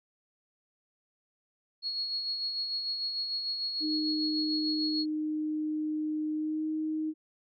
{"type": "tone with tremolo", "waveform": "sine", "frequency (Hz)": 4325, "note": "C#8", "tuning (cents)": -43, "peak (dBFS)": -29, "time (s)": [1.82, 5.06], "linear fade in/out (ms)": 50, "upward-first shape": "sine", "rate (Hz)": 6.7, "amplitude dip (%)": 40}
{"type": "tone with pitch glide", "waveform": "sine", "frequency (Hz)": [307.3, 311.9], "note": ["D#4", "D#4"], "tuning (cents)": [-21, 4], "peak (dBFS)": -29, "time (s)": [3.8, 7.14], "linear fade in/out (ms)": 50, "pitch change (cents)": 25, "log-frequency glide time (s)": [6.33, 6.66]}
{"effects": []}